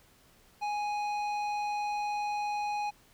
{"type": "tone with tanh clipping", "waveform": "triangle", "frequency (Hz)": 830.6, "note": "G#5", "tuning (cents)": 0, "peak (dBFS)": -32, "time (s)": [0.61, 2.91], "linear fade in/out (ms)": 20, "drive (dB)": 16, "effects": ["pink hiss -62 dBFS RMS until 3.13 s"]}